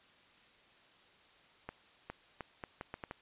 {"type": "accelerating click train", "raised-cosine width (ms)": 0.5, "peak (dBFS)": -26, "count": 8, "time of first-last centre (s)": [1.69, 3.111], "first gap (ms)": 410, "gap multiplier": 0.75, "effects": ["white hiss -63 dBFS RMS until 3.21 s", "resampled to 8000 Hz"]}